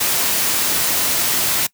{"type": "noise", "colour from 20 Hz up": "white", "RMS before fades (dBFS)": -18, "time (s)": [0, 1.67], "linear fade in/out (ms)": 10, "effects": ["noise-tail reverb RT60 0.1 s tail -21 dB re dry", "high-pass 80 Hz 12 dB/octave"]}